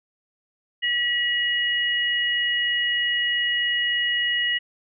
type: tone pair together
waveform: sine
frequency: 1932.8 / 2896 Hz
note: B6 / F#7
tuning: -38 / -38 cents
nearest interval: perfect fifth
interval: 700 cents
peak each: -23 / -23 dBFS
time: 0.82-4.59 s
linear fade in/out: 20 ms
effects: none